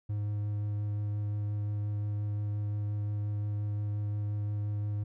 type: tone with vibrato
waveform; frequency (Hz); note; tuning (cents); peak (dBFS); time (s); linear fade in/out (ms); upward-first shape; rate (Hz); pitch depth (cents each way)
triangle; 103.83; G#2; 0; -28; 0.09-5.04; 10; sine; 5.7; 9
effects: none